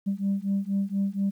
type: beating tone pair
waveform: sine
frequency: 195.4 / 199.6 Hz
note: G3 / G3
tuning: -5 / +32 cents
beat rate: 4.2 Hz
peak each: -26 dBFS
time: 0.06-1.31 s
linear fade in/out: 20 ms
effects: tanh soft clip ceiling -19 dBFS + 10-bit